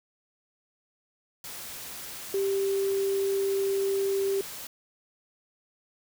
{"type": "tone in noise", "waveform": "sine", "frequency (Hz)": 392, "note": "G4", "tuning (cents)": 0, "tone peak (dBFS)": -24, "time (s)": [2.34, 4.41], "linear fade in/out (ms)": 2, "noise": "white", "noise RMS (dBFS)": -40, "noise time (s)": [1.44, 4.67], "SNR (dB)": 13, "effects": []}